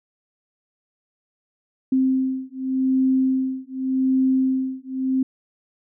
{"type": "beating tone pair", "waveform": "sine", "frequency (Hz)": [261.6, 262.46], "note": ["C4", "C4"], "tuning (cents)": [0, 6], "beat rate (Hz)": 0.86, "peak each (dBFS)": -21, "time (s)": [1.92, 5.23], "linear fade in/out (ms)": 5, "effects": []}